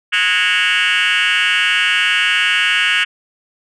sine tone with frequency modulation, 2230 Hz, C#7, 10 cents sharp, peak -9 dBFS, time 0.12-3.05 s, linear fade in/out 20 ms, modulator 193 Hz, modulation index 4.2, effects tanh soft clip ceiling -11 dBFS

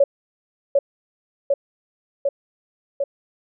sine tone with echo, 559 Hz, C#5, 14 cents sharp, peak -10 dBFS, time 0-0.04 s, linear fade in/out 5 ms, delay 750 ms, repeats 4, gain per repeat -2 dB, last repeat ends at 3.04 s, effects none

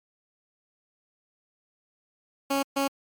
15% pulse tone bursts at uneven times, 275.8 Hz, C#4, 9 cents flat, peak -17 dBFS, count 2, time 2.5-2.63 / 2.76-2.88 s, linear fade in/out 10 ms, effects MP3 96 kbps

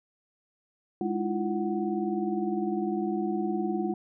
sine tone cluster, 205.8 / 304.8 / 325.2 / 344.9 / 742 Hz, G#3 / D#4 / E4 / F4 / F#5, -16 / -36 / -23 / -22 / +5 cents, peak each -31 / -37 / -35 / -30 / -36 dBFS, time 1.01-3.94 s, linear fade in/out 2 ms, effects none

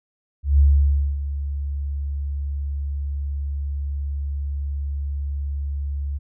sine tone with ADSR envelope, 70.7 Hz, C#2, 35 cents sharp, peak -10 dBFS, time 0.43-6.19 s, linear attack 160 ms, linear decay 580 ms, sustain -13 dB, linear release 23 ms, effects none

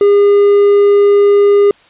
triangle tone, 406 Hz, G#4, 39 cents flat, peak -3 dBFS, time 0.01-1.71 s, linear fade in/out 2 ms, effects white hiss -46 dBFS RMS until 1.89 s + resampled to 8000 Hz

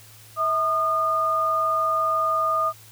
sine tone pair together, 646.8 / 1221 Hz, E5 / D#6, -33 / -33 cents, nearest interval major seventh, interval 1100 cents, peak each -27 / -20 dBFS, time 0.36-2.73 s, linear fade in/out 50 ms, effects added 109 Hz sine -50 dBFS peak until 2.91 s + white hiss -49 dBFS RMS until 2.91 s

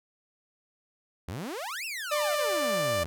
sawtooth exponential two-way sweep, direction up then down, 75.9 to 2794 to 75.9 Hz, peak -30 dBFS, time 1.28-3.06 s, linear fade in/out 0 ms, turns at 1.85 s
sawtooth tone with pitch glide, 595 to 590.9 Hz, D5 to D5, +22 to +10 cents, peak -22 dBFS, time 2.11-3.04 s, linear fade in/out 10 ms, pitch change -12 cents, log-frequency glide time 2.22-2.6 s
effects none

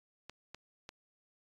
clicks, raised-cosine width 0.2 ms, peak -28 dBFS, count 3, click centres 0.296 / 0.546 / 0.891 s, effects AAC 32 kbps

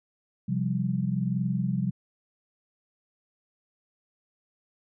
sine chord, C suspended fourth, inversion none, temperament equal, 130.81 / 174.61 / 196 Hz, C3 / F3 / G3, 0 / 0 / 0 cents, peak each -29 dBFS, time 0.48-1.91 s, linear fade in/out 10 ms, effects none

